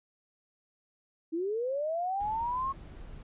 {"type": "linear sweep", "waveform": "sine", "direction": "up", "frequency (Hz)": [312.7, 1100], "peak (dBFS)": -29, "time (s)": [1.32, 2.73], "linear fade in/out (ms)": 20}
{"type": "noise", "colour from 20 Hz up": "brown", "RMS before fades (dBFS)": -46, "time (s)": [2.2, 3.23], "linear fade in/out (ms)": 5}
{"effects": ["resampled to 8000 Hz"]}